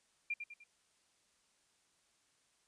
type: tone with echo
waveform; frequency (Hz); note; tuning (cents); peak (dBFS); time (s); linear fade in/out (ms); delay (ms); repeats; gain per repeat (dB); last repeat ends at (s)
sine; 2391; D7; +30; -34; 0.3-0.34; 5; 100; 3; -7; 0.64
effects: white hiss -74 dBFS RMS until 2.67 s + resampled to 22050 Hz